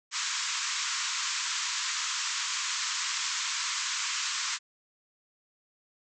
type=band-pass noise; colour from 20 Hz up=white; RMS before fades=-32 dBFS; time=0.11-4.59 s; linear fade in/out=50 ms; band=950 to 7600 Hz; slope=96 dB/octave; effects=none